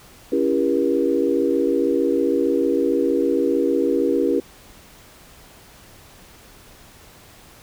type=chord; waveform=sine; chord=C# diminished seventh; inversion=none; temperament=just; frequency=277.2 / 332.6 / 399.1 / 479 Hz; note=C#4 / E4 / G4 / Bb4; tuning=0 / +16 / +31 / +47 cents; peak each=-22 / -22 / -22 / -22 dBFS; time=0.32-4.4 s; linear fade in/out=5 ms; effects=pink hiss -47 dBFS RMS until 7.62 s